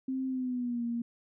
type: tone with pitch glide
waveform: sine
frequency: 262.6 to 235.3 Hz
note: C4 to A#3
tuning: +6 to +16 cents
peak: -30 dBFS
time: 0.08-1.02 s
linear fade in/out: 5 ms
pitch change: -190 cents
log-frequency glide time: 0.27-0.84 s
effects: none